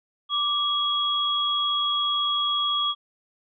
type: tone pair together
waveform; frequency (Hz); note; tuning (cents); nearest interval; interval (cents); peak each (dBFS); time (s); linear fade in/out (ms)
sine; 1173 / 3318; D6 / G#7; -2 / -2; octave + tritone; 1800; -26 / -23; 0.29-2.95; 50
effects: none